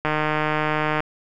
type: click train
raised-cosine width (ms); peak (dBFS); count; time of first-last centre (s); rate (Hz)
0.5; -7; 147; 0.05-1.004; 153
effects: none